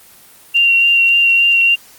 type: tone with vibrato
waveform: sine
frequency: 2763 Hz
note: F7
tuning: 19 cents flat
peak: -8 dBFS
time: 0.54-1.76 s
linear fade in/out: 20 ms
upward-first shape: sine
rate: 3.5 Hz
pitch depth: 15 cents each way
effects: white hiss -43 dBFS RMS until 1.98 s + Opus 24 kbps